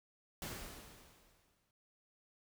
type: noise with exponential decay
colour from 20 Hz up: pink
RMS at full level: -42 dBFS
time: 0.42-1.71 s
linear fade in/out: 2 ms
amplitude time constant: 280 ms
effects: none